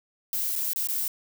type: noise with dropouts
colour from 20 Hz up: violet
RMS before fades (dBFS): -28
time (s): 0.33-1.08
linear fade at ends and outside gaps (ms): 1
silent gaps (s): 0.555-0.56 / 0.733-0.76 / 0.872-0.887
effects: none